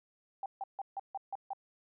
sine tone bursts, 784 Hz, G5, in tune, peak -35 dBFS, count 7, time 0.43-1.533 s, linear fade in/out 2 ms, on 29 ms, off 150 ms, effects none

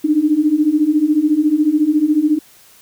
sine beating tone pair, 293.7 / 307.7 Hz, D4 / D#4, 0 / -19 cents, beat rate 14 Hz, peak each -16 / -13 dBFS, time 0.04-2.39 s, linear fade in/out 10 ms, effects white hiss -47 dBFS RMS until 2.81 s

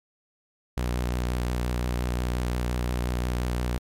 sawtooth tone with vibrato, 61 Hz, B1, 21 cents flat, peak -21 dBFS, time 0.77-3.78 s, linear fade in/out 5 ms, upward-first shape sine, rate 5.7 Hz, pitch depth 25 cents each way, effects MP3 64 kbps

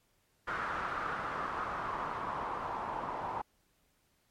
white noise with low-pass filter sweep, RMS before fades -37 dBFS, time 0.47-3.42 s, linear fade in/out 10 ms, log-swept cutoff 1400 to 910 Hz, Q 3.7, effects pink hiss -73 dBFS RMS until 4.3 s + MP3 64 kbps

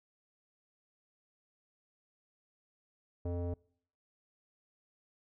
square tone with low-pass filter, 87.31 Hz, F2, in tune, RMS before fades -36 dBFS, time 3.25-3.54 s, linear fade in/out 5 ms, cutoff 550 Hz, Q 2.7, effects noise-tail reverb RT60 0.6 s tail -25 dB re dry

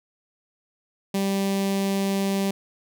sawtooth tone with notch filter, 196 Hz, G3, in tune, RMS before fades -24 dBFS, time 1.14-2.51 s, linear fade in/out 5 ms, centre 1400 Hz, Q 1.3, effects none

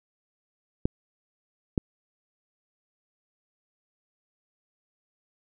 clicks, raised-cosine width 3 ms, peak -10 dBFS, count 2, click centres 0.855 / 1.778 s, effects none

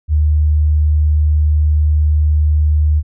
sine tone, 75.8 Hz, D#2, 45 cents flat, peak -9 dBFS, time 0.08-3.03 s, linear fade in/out 50 ms, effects none

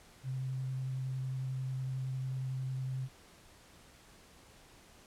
sine tone with vibrato, 130.81 Hz, C3, in tune, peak -34 dBFS, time 0.23-3.09 s, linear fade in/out 50 ms, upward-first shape sine, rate 11 Hz, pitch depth 11 cents each way, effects pink hiss -59 dBFS RMS until 5.06 s + low-pass 11000 Hz 12 dB/octave

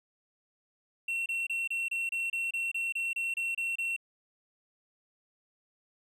triangle tone bursts, 2718 Hz, F7, 48 cents flat, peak -28 dBFS, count 14, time 1.08-3.964 s, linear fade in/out 5 ms, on 180 ms, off 28 ms, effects none

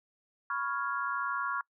sine chord, C# dominant seventh, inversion third, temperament equal, 987.8 / 1108.7 / 1396.9 / 1661.2 Hz, B5 / C#6 / E#6 / G#6, 0 / 0 / 0 / 0 cents, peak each -40 / -34 / -34 / -40 dBFS, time 0.5-1.61 s, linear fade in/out 2 ms, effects noise-tail reverb RT60 0.1 s tail -25 dB re dry

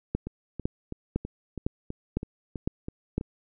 two click trains, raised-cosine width 3 ms, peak -13 / -21 dBFS, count 7 / 10, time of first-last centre 0.15-3.18 / 0.27-3.211 s, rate 1.98 / 3.06 Hz, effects none

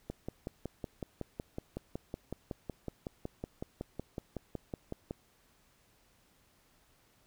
click train, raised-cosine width 2 ms, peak -24 dBFS, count 28, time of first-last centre 0.1-5.109 s, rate 5.39 Hz, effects pink hiss -68 dBFS RMS until 7.26 s

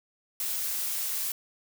blue noise, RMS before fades -31 dBFS, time 0.4-1.32 s, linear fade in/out 2 ms, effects none

